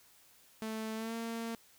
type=tone with pitch glide; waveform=sawtooth; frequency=220 to 228.9 Hz; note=A3 to A#3; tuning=0 to -31 cents; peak=-33 dBFS; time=0.62-1.55 s; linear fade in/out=0 ms; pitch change=+69 cents; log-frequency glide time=0.95-1.14 s; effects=white hiss -63 dBFS RMS until 1.78 s